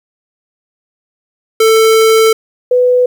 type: tone pair in turn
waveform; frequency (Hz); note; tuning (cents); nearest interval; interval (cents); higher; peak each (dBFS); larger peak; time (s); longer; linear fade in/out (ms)
square / sine; 444 / 497.4; A4 / B4; +16 / +12; major second; 196; second; -6; neither; 1.6-2.33 / 2.71-3.06; first; 5
effects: 8-bit